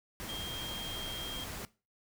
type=tone in noise; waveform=sine; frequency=3215 Hz; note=G7; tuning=43 cents sharp; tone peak=-38 dBFS; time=0.29-1.44 s; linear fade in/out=0 ms; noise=pink; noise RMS=-42 dBFS; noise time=0.2-1.65 s; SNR=+1 dB; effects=noise-tail reverb RT60 0.3 s tail -19 dB re dry